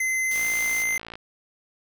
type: tone with pitch glide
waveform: square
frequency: 2058 to 2076 Hz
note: C7 to C7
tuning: -29 to -14 cents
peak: -23 dBFS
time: 0-0.98 s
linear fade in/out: 5 ms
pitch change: +15 cents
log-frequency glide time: 0.26-0.45 s
type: noise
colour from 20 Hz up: white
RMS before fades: -37 dBFS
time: 0.31-0.83 s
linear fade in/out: 2 ms
type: click train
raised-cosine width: 0.3 ms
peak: -21 dBFS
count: 46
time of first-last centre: 0.36-1.155 s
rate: 56.6 Hz
effects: none